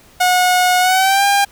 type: tone with pitch glide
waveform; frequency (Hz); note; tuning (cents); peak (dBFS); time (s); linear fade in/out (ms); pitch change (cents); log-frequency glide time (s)
sawtooth; 727 to 802; F#5 to G5; -31 to +39; -7; 0.2-1.45; 10; +170; 0.8-1.25
effects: pink hiss -47 dBFS RMS until 1.51 s